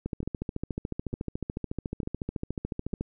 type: two click trains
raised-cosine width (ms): 3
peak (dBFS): -23 / -18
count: 4 / 42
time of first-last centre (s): 0.23-2.933 / 0.06-3.01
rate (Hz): 1.11 / 13.9
effects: none